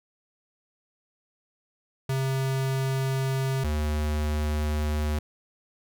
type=tone pair in turn; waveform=square; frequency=133.5 / 75.42 Hz; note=C3 / D2; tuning=+35 / +47 cents; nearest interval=minor seventh; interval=988 cents; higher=first; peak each=-25 dBFS; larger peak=neither; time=2.09-3.64 / 3.64-5.19 s; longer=neither; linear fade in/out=5 ms; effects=none